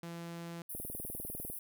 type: tone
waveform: sawtooth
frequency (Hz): 169.3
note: E3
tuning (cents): +46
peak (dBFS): -38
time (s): 0.03-0.62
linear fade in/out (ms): 2
type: high-pass noise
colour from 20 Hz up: pink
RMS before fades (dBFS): -43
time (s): 0.69-1.59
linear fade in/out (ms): 5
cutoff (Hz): 9600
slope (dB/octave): 96
type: click train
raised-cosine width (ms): 2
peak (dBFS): -31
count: 16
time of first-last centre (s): 0.75-1.5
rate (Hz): 20
effects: none